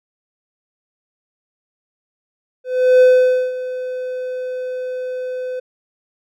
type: tone with ADSR envelope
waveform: triangle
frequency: 507 Hz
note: B4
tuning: 45 cents sharp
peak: -4 dBFS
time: 2.64-5.6 s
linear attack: 370 ms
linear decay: 510 ms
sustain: -16 dB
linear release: 9 ms
effects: none